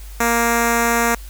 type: tone with notch filter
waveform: 5% pulse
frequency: 233.8 Hz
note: A#3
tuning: 5 cents sharp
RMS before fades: -17 dBFS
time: 0.2-1.15 s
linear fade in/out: 5 ms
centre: 3100 Hz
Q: 1.3
effects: added 50 Hz sine -32 dBFS peak until 1.29 s + white hiss -44 dBFS RMS until 1.29 s